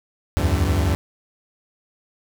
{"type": "tone cluster", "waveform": "40% pulse", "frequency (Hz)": [71.8, 83.2, 95.5], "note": ["D2", "E2", "G2"], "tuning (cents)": [-39, 17, -45], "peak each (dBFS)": -21, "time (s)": [0.37, 0.95], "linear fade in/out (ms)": 0, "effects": []}